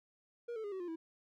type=tone with pitch steps; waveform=triangle; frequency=474.6 / 440.3 / 408.4 / 378.9 / 351.5 / 326 Hz; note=A#4 / A4 / G#4 / F#4 / F4 / E4; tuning=+31 / +1 / -29 / +41 / +11 / -19 cents; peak=-37 dBFS; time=0.48-0.96 s; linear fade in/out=10 ms; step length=80 ms; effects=none